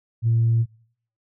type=tone; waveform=sine; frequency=114.9 Hz; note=A#2; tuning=25 cents flat; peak=-15 dBFS; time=0.22-0.66 s; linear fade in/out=50 ms; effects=noise-tail reverb RT60 0.6 s tail -24 dB re dry + tanh soft clip ceiling -12 dBFS